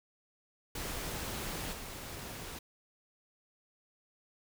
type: noise with level steps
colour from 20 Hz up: pink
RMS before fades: -39 / -44 dBFS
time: 0.75-2.59 s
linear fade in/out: 5 ms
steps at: 1.73 s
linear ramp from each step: 2 ms
effects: none